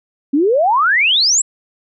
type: exponential sweep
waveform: sine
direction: up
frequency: 265.4 to 7980 Hz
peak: -10 dBFS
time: 0.33-1.42 s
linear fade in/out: 10 ms
effects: none